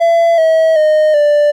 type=tone with pitch steps; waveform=triangle; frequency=673 / 643.7 / 615.7 / 588.9 Hz; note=E5 / E5 / D#5 / D5; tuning=+36 / -41 / -18 / +5 cents; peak=-5 dBFS; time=0-1.52 s; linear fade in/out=20 ms; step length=380 ms; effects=none